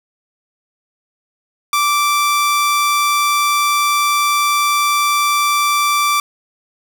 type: tone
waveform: sawtooth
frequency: 1170 Hz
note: D6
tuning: 7 cents flat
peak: -9 dBFS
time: 1.73-6.2 s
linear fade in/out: 2 ms
effects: none